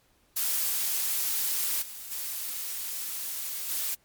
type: noise with level steps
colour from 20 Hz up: blue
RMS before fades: -28 / -41 / -34 / -30 dBFS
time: 0.36-3.95 s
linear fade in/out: 10 ms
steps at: 1.81 / 2.1 / 3.69 s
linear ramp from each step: 20 ms
effects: pink hiss -66 dBFS RMS until 4.04 s + MP3 96 kbps